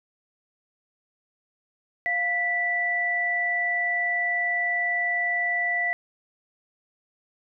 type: tone pair together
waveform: sine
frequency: 698.5 / 1970 Hz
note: F5 / B6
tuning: 0 / -5 cents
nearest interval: octave + tritone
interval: 1795 cents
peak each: -30 / -23 dBFS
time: 2.06-5.93 s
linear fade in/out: 0 ms
effects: none